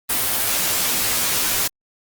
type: noise with comb filter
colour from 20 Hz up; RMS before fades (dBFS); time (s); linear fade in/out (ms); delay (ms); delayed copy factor
white; -20; 0.09-1.68; 10; 14; -0.9
effects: Opus 32 kbps